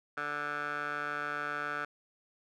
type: tone with band-pass filter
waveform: 15% pulse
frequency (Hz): 146.83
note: D3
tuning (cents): 0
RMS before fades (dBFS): -36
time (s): 0.17-1.85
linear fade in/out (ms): 5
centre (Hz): 1400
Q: 3.4
effects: none